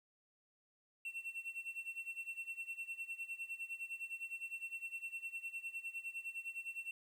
triangle tone with tremolo, 2708 Hz, E7, 46 cents sharp, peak -38 dBFS, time 1.05-6.91 s, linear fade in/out 2 ms, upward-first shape sine, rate 9.8 Hz, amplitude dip 85%, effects 12-bit

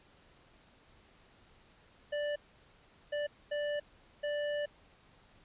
square tone bursts at uneven times, 587.3 Hz, D5, in tune, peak -33 dBFS, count 4, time 2.12-2.36 / 3.12-3.27 / 3.51-3.8 / 4.23-4.66 s, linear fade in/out 10 ms, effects pink hiss -63 dBFS RMS until 5.44 s + resampled to 8000 Hz

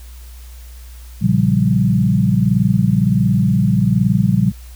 sine chord, G half-diminished seventh, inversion first, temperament equal, 116.54 / 138.59 / 174.61 / 196 Hz, Bb2 / Db3 / F3 / G3, 0 / 0 / 0 / 0 cents, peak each -17 / -18 / -17 / -16 dBFS, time 1.21-4.52 s, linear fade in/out 20 ms, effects added 60 Hz sine -33 dBFS peak until 4.75 s + white hiss -46 dBFS RMS until 4.75 s

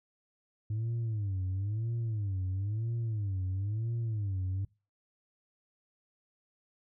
sine tone with vibrato, 104.2 Hz, G#2, 6 cents sharp, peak -28 dBFS, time 0.7-4.65 s, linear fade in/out 5 ms, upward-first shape sine, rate 1 Hz, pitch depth 200 cents each way, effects noise-tail reverb RT60 0.3 s tail -24 dB re dry + tanh soft clip ceiling -29 dBFS

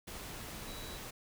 sine tone in noise, 3913 Hz, B7, 17 cents flat, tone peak -51 dBFS, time 0.67-0.98 s, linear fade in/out 10 ms, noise pink, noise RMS -45 dBFS, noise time 0.07-1.11 s, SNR -9 dB, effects none

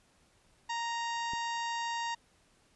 harmonic tone, 932.3 Hz, A#5, in tune, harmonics 1 / 2 / 3 / 4 / 5 / 6 / 7 / 8, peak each -34 / -40 / -44 / -46 / -48 / -50 / -51 / -52 dBFS, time 0.69-2.15 s, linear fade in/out 10 ms
click, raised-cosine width 3 ms, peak -32 dBFS, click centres 1.335 s
effects pink hiss -67 dBFS RMS until 2.75 s + resampled to 24000 Hz

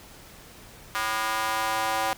square tone with high-pass filter sweep, 110.2 Hz, A2, 3 cents sharp, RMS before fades -27 dBFS, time 0.95-2.13 s, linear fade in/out 0 ms, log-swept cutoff 1200 to 790 Hz, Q 2.1, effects pink hiss -48 dBFS RMS until 2.17 s

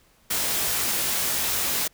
white noise with comb filter, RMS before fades -25 dBFS, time 0.3-1.88 s, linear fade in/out 10 ms, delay 18 ms, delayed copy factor +0.65, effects pink hiss -60 dBFS RMS until 1.93 s

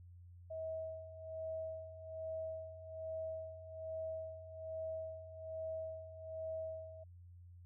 sine tone with tremolo, 641 Hz, E5, 49 cents flat, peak -39 dBFS, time 0.5-7.04 s, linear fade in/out 10 ms, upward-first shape sine, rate 1.2 Hz, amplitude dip 75%, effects added 88 Hz sine -54 dBFS peak until 7.65 s

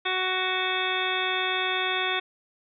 harmonic tone with a mistuned harmonic, 371.7 Hz, F#4, 8 cents sharp, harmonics 1 / 2 / 3 / 4 / 5 / 6 / 7 / 9 / 10, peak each -33 / -33 / -33 / -33 / -33 / -33 / -33 / -33 / -33 dBFS, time 0.05-2.2 s, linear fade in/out 10 ms, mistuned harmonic 10, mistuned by -56 cents, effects none

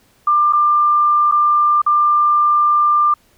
sine tone with dropouts, 1192 Hz, D6, 25 cents sharp, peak -10 dBFS, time 0.27-3.14 s, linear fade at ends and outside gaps 5 ms, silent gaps 0.526-0.532 / 1.314-1.321 / 1.818-1.863 s, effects pink hiss -55 dBFS RMS until 3.37 s

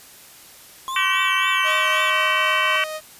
sine tone, 1058 Hz, C6, 19 cents sharp, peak -25 dBFS, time 0.88-2.76 s, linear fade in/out 0 ms
sawtooth tone with vibrato, 3322 Hz, G#7, in tune, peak -30 dBFS, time 0.88-2.1 s, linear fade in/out 0 ms, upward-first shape triangle, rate 3.7 Hz, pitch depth 140 cents each way
harmonic tone, 381.9 Hz, G4, 45 cents flat, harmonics 3 / 4 / 5 / 6 / 7 / 8, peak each -25 / -25 / -25 / -25 / -25 / -25 dBFS, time 0.96-2.84 s, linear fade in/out 2 ms
sawtooth tone with tremolo, 622.3 Hz, D#5, in tune, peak -22 dBFS, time 1.63-3.01 s, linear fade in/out 50 ms, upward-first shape triangle, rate 3.8 Hz, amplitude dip 30%
effects white hiss -45 dBFS RMS until 3.19 s + resampled to 32000 Hz

